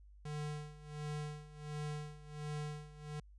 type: tone with tremolo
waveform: square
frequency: 149.5 Hz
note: D3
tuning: 31 cents sharp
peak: -39 dBFS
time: 0.25-3.2 s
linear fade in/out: 5 ms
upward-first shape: sine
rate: 1.4 Hz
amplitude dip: 85%
effects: added 50 Hz sine -56 dBFS peak until 3.38 s + resampled to 22050 Hz